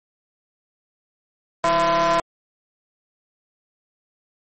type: ring-modulated tone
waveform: 45% pulse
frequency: 172 Hz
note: F3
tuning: 26 cents flat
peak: -13 dBFS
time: 1.64-2.2 s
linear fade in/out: 2 ms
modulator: 842 Hz
effects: MP3 32 kbps